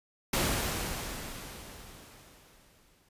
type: noise with exponential decay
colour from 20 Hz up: pink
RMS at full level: -27 dBFS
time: 0.33-3.09 s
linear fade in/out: 5 ms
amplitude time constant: 600 ms
effects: resampled to 32000 Hz